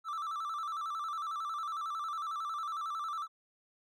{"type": "tone with vibrato", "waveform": "triangle", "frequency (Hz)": 1244.5, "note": "D#6", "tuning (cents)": 0, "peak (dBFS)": -33, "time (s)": [0.04, 3.28], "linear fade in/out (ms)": 50, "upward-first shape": "square", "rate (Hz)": 11, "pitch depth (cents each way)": 98, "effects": []}